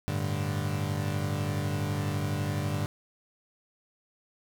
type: chord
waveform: 35% pulse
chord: G suspended second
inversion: none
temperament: equal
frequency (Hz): 98 / 110 / 146.83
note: G2 / A2 / D3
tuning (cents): 0 / 0 / 0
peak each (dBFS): -30 / -34 / -30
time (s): 0.08-2.86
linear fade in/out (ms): 0
effects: none